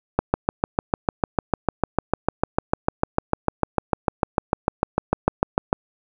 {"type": "click train", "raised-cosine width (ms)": 1, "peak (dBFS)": -3, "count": 38, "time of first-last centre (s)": [0.19, 5.729], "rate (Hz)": 6.68, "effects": []}